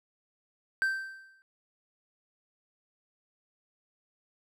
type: tone with exponential decay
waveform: triangle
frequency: 1560 Hz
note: G6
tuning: 9 cents flat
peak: -21 dBFS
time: 0.82-1.42 s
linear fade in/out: 0 ms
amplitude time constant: 130 ms
effects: none